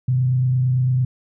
sine tone with frequency modulation, 127.5 Hz, C3, 44 cents flat, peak -15 dBFS, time 0.08-1.05 s, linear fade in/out 5 ms, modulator 28.9 Hz, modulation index 0.26, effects none

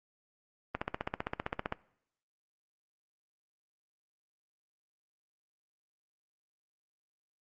click train, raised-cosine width 0.5 ms, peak -17 dBFS, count 16, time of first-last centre 0.75-1.724 s, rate 15.4 Hz, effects noise-tail reverb RT60 0.7 s tail -21 dB re dry + Opus 32 kbps

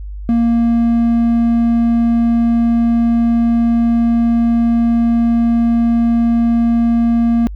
triangle tone, 233.1 Hz, A#3, in tune, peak -8 dBFS, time 0.29-7.47 s, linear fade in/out 0 ms, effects added 50 Hz sine -24 dBFS peak until 7.55 s

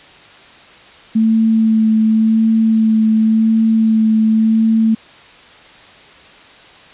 sine tone with vibrato, 221.2 Hz, A3, 9 cents sharp, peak -9 dBFS, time 1.15-4.95 s, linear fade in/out 10 ms, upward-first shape sine, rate 0.91 Hz, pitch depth 15 cents each way, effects white hiss -41 dBFS RMS until 6.93 s + resampled to 8000 Hz

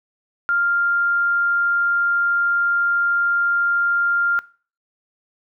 sine tone, 1396.9 Hz, F6, in tune, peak -16 dBFS, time 0.49-4.39 s, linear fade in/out 0 ms, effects noise-tail reverb RT60 0.4 s tail -20 dB re dry

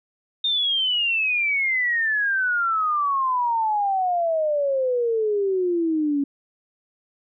sine exponential sweep, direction down, 3672 to 277.2 Hz, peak -19 dBFS, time 0.44-6.24 s, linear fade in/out 5 ms, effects none

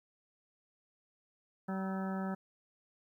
harmonic tone with a mistuned harmonic, 191.2 Hz, G3, 43 cents flat, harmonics 1 / 2 / 3 / 4 / 5 / 7 / 8 / 9, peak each -35 / -46 / -46 / -45 / -49 / -47 / -52 / -53 dBFS, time 1.68-2.35 s, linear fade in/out 10 ms, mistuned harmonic 7, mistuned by -43 cents, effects 12-bit

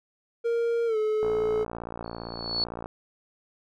triangle tone with pitch glide, 466.6 to 430.4 Hz, A#4 to A4, +2 to -38 cents, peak -21 dBFS, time 0.44-1.65 s, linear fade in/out 20 ms, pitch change -140 cents, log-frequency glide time 0.86-0.97 s
click train, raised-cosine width 1 ms, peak -21 dBFS, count 95, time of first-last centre 1.23-2.859 s, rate 57.7 Hz
sine tone with exponential growth, 4414 Hz, C#8, 8 cents flat, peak -22 dBFS, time 2.04-2.64 s, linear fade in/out 1 ms, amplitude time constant 130 ms
effects none

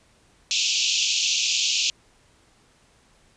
pink band-pass noise, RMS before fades -23 dBFS, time 0.51-1.9 s, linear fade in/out 0 ms, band 2500 to 7100 Hz, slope 96 dB/octave, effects pink hiss -59 dBFS RMS until 3.36 s + resampled to 22050 Hz

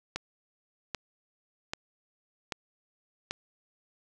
click train, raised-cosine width 0.2 ms, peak -15 dBFS, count 5, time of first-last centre 0.16-3.31 s, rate 1.27 Hz, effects none

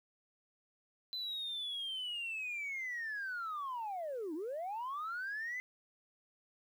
sine linear two-way sweep, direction down then up, 4050 to 293.7 to 2048 Hz, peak -36 dBFS, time 1.13-5.6 s, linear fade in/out 0 ms, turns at 4.34 s, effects tanh soft clip ceiling -35 dBFS + 11-bit

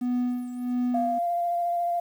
triangle tone with tremolo, 246.9 Hz, B3, in tune, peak -20 dBFS, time 0.01-1.19 s, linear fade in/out 10 ms, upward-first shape sine, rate 1.5 Hz, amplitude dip 70%
sine tone with vibrato, 694 Hz, F5, 11 cents flat, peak -23 dBFS, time 0.94-2 s, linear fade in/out 5 ms, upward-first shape sine, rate 14 Hz, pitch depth 13 cents each way
effects tanh soft clip ceiling -13 dBFS + 9-bit

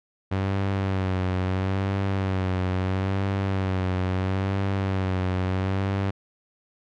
sawtooth tone with vibrato, 95 Hz, F#2, 46 cents sharp, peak -19 dBFS, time 0.31-6.11 s, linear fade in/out 10 ms, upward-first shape sine, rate 0.75 Hz, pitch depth 52 cents each way, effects low-pass 3000 Hz 12 dB/octave

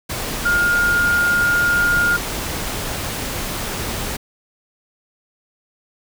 sine tone in noise, 1418 Hz, F6, 26 cents sharp, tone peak -14 dBFS, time 0.45-2.17 s, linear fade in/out 10 ms, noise pink, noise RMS -25 dBFS, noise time 0.09-4.17 s, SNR +8 dB, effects none

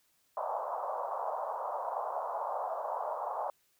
pink band-pass noise, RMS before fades -36 dBFS, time 0.37-3.5 s, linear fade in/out 2 ms, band 570 to 1100 Hz, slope 48 dB/octave, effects white hiss -72 dBFS RMS until 3.79 s

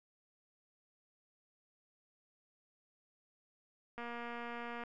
click train, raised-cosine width 0.5 ms, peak -30 dBFS, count 204, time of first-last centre 3.98-4.837 s, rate 237 Hz, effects none

